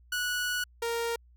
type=tone pair in turn; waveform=sawtooth; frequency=1470 / 465.6 Hz; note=F#6 / A#4; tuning=-12 / -2 cents; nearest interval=octave + minor sixth; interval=1990 cents; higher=first; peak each=-25 dBFS; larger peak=neither; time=0.12-0.64 / 0.82-1.16 s; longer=first; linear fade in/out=5 ms; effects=added 60 Hz sine -55 dBFS peak until 1.36 s